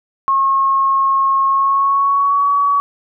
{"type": "tone with pitch glide", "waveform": "sine", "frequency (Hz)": [1085, 1132.4], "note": ["C#6", "C#6"], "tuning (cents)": [-37, 37], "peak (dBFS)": -11, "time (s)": [0.28, 2.8], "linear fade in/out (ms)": 0, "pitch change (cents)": 74, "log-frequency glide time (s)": [1.46, 2.5], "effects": []}